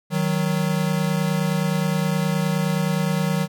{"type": "tone pair together", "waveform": "square", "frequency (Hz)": [156.4, 185.99], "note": ["D#3", "F#3"], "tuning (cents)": [9, 9], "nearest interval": "minor third", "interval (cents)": 300, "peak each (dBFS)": -23, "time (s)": [0.1, 3.48], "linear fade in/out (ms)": 50, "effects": []}